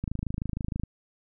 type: click train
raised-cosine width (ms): 5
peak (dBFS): -18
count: 22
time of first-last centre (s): 0.04-0.835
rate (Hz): 26.4
effects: none